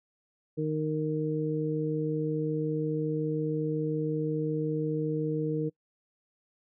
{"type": "harmonic tone", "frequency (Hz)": 154.5, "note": "D#3", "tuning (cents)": -12, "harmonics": [1, 2, 3], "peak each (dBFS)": [-31, -32, -31], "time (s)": [0.57, 5.7], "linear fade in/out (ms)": 20, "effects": ["noise-tail reverb RT60 0.1 s tail -25 dB re dry"]}